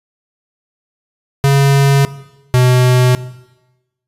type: tone pair in turn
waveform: square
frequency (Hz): 138.8 / 125.74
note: C#3 / B2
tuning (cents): +3 / +32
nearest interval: major second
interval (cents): 171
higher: first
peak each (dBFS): -8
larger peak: neither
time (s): 1.44-2.05 / 2.54-3.15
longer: neither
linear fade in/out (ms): 0
effects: noise-tail reverb RT60 1.0 s tail -17 dB re dry + resampled to 32000 Hz